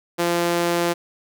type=tone with high-pass filter; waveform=sawtooth; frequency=172.2 Hz; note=F3; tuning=24 cents flat; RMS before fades=-21 dBFS; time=0.18-0.94 s; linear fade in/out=20 ms; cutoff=360 Hz; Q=1.2; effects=none